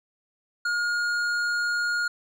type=tone with hard clipping; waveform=sine; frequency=1427 Hz; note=F6; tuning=37 cents sharp; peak=-25 dBFS; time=0.65-2.08 s; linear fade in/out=5 ms; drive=9 dB; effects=none